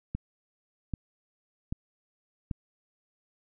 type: click train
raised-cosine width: 5 ms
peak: -19 dBFS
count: 4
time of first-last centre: 0.15-2.512 s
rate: 1.27 Hz
effects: none